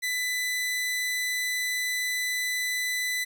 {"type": "tone", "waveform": "sawtooth", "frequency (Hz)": 1997, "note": "B6", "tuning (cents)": 19, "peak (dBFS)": -23, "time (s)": [0.02, 3.25], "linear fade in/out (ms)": 20, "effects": []}